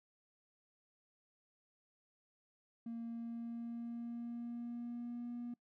triangle tone with pitch glide, 231.3 to 240 Hz, A#3 to B3, -13 to -49 cents, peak -38 dBFS, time 2.86-5.54 s, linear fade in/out 5 ms, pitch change +64 cents, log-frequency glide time 2.99-5.3 s, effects noise-tail reverb RT60 0.1 s tail -25 dB re dry + tanh soft clip ceiling -37 dBFS

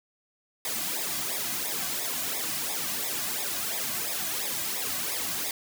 white noise with flanger, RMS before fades -31 dBFS, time 0.65-5.51 s, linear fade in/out 2 ms, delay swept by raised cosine 0.67 to 2.27 ms, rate 2.9 Hz, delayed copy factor -0.85, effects none

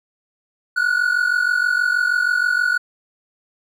triangle tone pair together, 1433.7 / 1480 Hz, F6 / F#6, +45 / 0 cents, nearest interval minor second, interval 55 cents, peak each -18 / -16 dBFS, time 0.76-2.78 s, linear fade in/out 10 ms, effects none

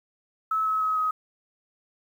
sine tone with pitch steps, 1299 / 1287 / 1275.2 / 1263.5 Hz, E6 / E6 / D#6 / D#6, -26 / -42 / +42 / +26 cents, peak -22 dBFS, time 0.51-1.11 s, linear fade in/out 5 ms, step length 150 ms, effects 9-bit

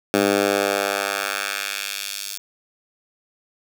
10% pulse tone with high-pass filter sweep, 99.9 Hz, G2, 33 cents sharp, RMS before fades -23 dBFS, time 0.14-2.38 s, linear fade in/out 0 ms, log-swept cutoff 260 to 5000 Hz, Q 0.97, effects none

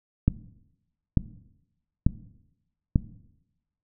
click train, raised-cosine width 5 ms, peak -6 dBFS, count 4, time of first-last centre 0.28-2.959 s, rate 1.12 Hz, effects noise-tail reverb RT60 0.9 s tail -17 dB re dry

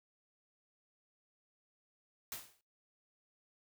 white noise with exponential decay, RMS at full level -40 dBFS, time 2.32-2.61 s, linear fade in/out 1 ms, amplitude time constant 62 ms, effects noise-tail reverb RT60 0.3 s tail -22 dB re dry

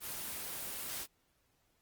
white noise, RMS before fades -41 dBFS, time 0-1.07 s, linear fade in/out 50 ms, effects pink hiss -75 dBFS RMS until 1.81 s + Opus 24 kbps

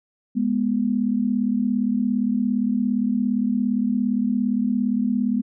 sine tone pair together, 207.7 / 245.1 Hz, G#3 / B3, 0 / -13 cents, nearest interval minor third, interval 287 cents, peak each -22 / -21 dBFS, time 0.35-5.42 s, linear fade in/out 20 ms, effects none

